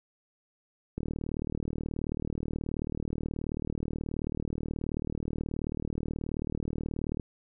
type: click train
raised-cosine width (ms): 3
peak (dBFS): -20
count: 241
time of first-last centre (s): 0.98-7.198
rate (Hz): 38.6
effects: none